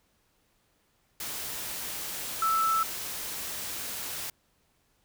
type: tone in noise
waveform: sine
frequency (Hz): 1318.5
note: E6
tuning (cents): 0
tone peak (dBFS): -23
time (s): 2.42-2.83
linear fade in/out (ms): 2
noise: white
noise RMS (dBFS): -36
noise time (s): 1.2-4.3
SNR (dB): +10
effects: pink hiss -70 dBFS RMS until 5.04 s